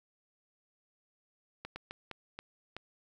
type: slowing click train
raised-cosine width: 0.3 ms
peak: -25 dBFS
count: 6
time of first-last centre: 1.65-2.766 s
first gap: 110 ms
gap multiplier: 1.36
effects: 11-bit